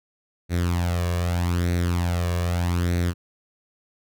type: tone with flanger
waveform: sawtooth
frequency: 87.31 Hz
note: F2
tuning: in tune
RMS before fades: -23 dBFS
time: 0.49-3.14 s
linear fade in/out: 50 ms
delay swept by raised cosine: 0.49 to 1.79 ms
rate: 0.81 Hz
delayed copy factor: +0.65
effects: none